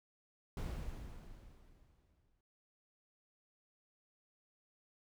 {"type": "noise with exponential decay", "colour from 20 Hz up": "brown", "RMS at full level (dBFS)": -38, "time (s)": [0.57, 2.41], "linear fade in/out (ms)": 2, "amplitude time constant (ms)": 400, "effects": []}